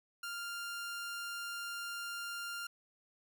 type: tone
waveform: sawtooth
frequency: 1396.9 Hz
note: F6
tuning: in tune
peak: -36 dBFS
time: 0.23-2.67 s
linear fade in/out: 5 ms
effects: none